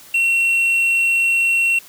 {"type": "tone", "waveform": "triangle", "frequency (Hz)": 2724, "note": "F7", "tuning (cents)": -44, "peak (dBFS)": -12, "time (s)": [0.14, 1.79], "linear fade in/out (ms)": 5, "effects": ["white hiss -43 dBFS RMS until 1.88 s"]}